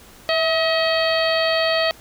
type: harmonic tone with a mistuned harmonic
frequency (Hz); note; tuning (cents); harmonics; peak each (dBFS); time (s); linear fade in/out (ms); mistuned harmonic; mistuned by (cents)
637; D#5; +41; 1 / 2 / 3 / 4 / 5 / 6 / 7; -19 / -27 / -25 / -28 / -27 / -31 / -26; 0.29-1.91; 0; 1; +39
effects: pink hiss -46 dBFS RMS until 2 s